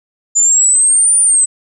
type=exponential two-way sweep; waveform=sine; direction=up then down; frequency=7040 to 9397 to 7960 Hz; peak=-7 dBFS; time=0.35-1.46 s; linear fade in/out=20 ms; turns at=1.19 s; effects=none